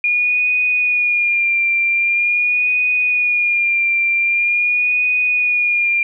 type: tone with vibrato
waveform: sine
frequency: 2425 Hz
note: D#7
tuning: 45 cents flat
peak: -13 dBFS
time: 0.04-6.03 s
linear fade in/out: 2 ms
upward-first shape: sine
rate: 0.44 Hz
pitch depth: 40 cents each way
effects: none